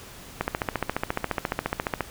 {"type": "click train", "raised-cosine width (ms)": 0.5, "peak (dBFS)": -9, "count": 24, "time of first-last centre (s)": [0.41, 2.007], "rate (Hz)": 14.4, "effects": ["pink hiss -44 dBFS RMS until 2.1 s"]}